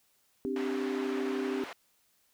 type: chord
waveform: sine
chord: C suspended second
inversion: none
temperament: just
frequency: 261.6 / 294.3 / 392.4 Hz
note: C4 / D4 / G4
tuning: 0 / +4 / +2 cents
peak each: -34 / -37 / -33 dBFS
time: 0.45-1.64 s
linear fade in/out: 0 ms
type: band-pass noise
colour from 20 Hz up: white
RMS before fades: -43 dBFS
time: 0.56-1.73 s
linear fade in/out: 2 ms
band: 420 to 1800 Hz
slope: 12 dB/octave
effects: white hiss -70 dBFS RMS until 2.33 s